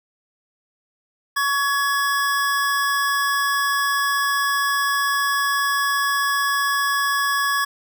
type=tone pair together; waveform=square; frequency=1121.1 / 1686 Hz; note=C#6 / G#6; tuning=+19 / +26 cents; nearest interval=perfect fifth; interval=707 cents; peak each=-22 dBFS; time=1.36-7.65 s; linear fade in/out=10 ms; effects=none